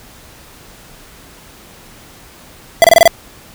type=tone bursts; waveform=square; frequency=669 Hz; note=E5; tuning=25 cents sharp; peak=-3 dBFS; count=6; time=2.82-3.077 s; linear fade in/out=0 ms; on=22 ms; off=25 ms; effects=pink hiss -40 dBFS RMS until 3.54 s